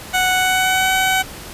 15% pulse tone with pitch glide, 740 to 756 Hz, F#5 to F#5, 0 to +37 cents, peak -8 dBFS, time 0.13-1.23 s, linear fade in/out 20 ms, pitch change +37 cents, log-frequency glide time 0.32-0.91 s, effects pink hiss -34 dBFS RMS until 1.53 s + resampled to 32000 Hz

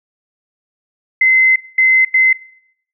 sine tone bursts at uneven times, 2057 Hz, C7, 30 cents flat, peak -7 dBFS, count 3, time 1.21-1.56 / 1.78-2.05 / 2.14-2.33 s, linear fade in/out 5 ms, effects noise-tail reverb RT60 0.7 s tail -20 dB re dry

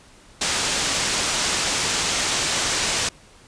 white low-pass noise, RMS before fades -23 dBFS, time 0.41-3.09 s, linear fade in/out 5 ms, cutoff 7800 Hz, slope 24 dB/octave, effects pink hiss -50 dBFS RMS until 3.47 s + resampled to 22050 Hz

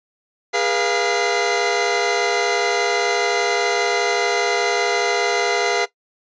sawtooth tone cluster, 410.6 / 482.3 / 697 / 2046 Hz, G#4 / B4 / F5 / C7, -20 / -41 / -4 / -39 cents, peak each -19 dBFS, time 0.53-5.86 s, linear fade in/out 20 ms, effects noise-tail reverb RT60 0.1 s tail -17 dB re dry + resampled to 16000 Hz

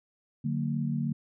sine chord, D augmented, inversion none, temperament just, 146.83 / 183.54 / 229.4 Hz, D3 / F#3 / A#3, 0 / -14 / -28 cents, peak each -30 / -35 / -31 dBFS, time 0.44-1.13 s, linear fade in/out 10 ms, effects none

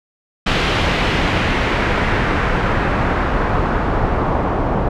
pink noise with low-pass filter sweep, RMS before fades -17 dBFS, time 0.46-4.89 s, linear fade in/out 10 ms, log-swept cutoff 3300 to 890 Hz, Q 1.2, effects none

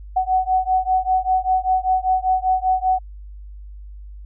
sine beating tone pair, 745 / 750.1 Hz, F#5 / F#5, +12 / +23 cents, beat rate 5.1 Hz, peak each -19 dBFS, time 0.16-2.99 s, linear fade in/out 10 ms, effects added 50 Hz sine -34 dBFS peak until 4.25 s

